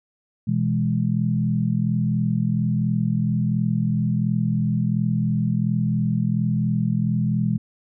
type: chord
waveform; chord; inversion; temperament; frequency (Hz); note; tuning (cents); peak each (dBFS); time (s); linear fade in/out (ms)
sine; E major; second; equal; 123.47 / 164.81 / 207.7; B2 / E3 / G#3; 0 / 0 / 0; -23; 0.47-7.58; 10
effects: none